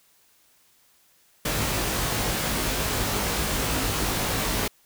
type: noise with comb filter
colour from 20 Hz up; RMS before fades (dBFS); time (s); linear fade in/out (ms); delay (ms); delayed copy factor
pink; -26; 1.45-4.68; 5; 19; +1
effects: white hiss -61 dBFS RMS until 4.85 s